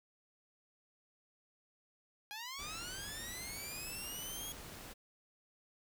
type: linear sweep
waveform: 10% pulse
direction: up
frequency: 813 to 3322 Hz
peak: -35 dBFS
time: 2.31-4.52 s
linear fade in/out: 0 ms
type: noise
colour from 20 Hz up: pink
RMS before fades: -50 dBFS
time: 2.58-4.94 s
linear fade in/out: 20 ms
effects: none